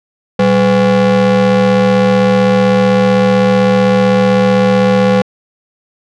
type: ring-modulated tone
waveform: square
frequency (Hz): 155.56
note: D#3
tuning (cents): 0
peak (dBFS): -5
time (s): 0.39-5.22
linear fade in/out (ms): 5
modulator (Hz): 349
effects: low-pass 4000 Hz 12 dB/octave